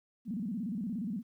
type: tone with vibrato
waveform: sine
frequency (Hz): 211.9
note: G#3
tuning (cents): +35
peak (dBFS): -33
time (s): 0.25-1.23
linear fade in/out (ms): 50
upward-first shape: square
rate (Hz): 17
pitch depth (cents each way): 200
effects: 12-bit